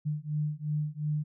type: beating tone pair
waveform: sine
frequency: 149.2 / 152 Hz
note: D3 / D#3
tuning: +28 / -40 cents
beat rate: 2.8 Hz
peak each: -32 / -32 dBFS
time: 0.05-1.24 s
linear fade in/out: 20 ms
effects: none